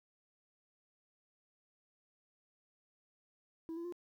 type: tone with pitch steps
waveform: sine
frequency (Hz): 326.5 / 338.4 / 350.7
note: E4 / E4 / F4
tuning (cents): -17 / +45 / +7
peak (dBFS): -37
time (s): 3.69-3.924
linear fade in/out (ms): 0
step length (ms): 78
effects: tanh soft clip ceiling -39 dBFS + 12-bit